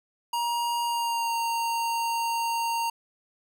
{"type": "tone with pitch glide", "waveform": "square", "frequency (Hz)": [945, 925], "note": ["A#5", "A#5"], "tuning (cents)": [23, -14], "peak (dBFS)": -26, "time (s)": [0.33, 2.9], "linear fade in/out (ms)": 5, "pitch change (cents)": -37, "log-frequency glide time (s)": [0.83, 1.34], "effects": []}